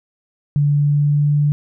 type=tone with pitch glide; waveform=sine; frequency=145.1 to 146.7 Hz; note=D3 to D3; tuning=-21 to -2 cents; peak=-12 dBFS; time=0.56-1.52 s; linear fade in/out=0 ms; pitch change=+19 cents; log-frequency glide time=0.71-1.36 s; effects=none